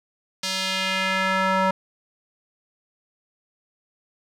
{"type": "tone with band-pass filter sweep", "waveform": "square", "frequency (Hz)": 189.5, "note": "F#3", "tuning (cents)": 42, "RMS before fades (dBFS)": -23, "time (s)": [0.43, 1.71], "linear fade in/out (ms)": 5, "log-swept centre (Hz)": [4800, 1000], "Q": 1.4, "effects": []}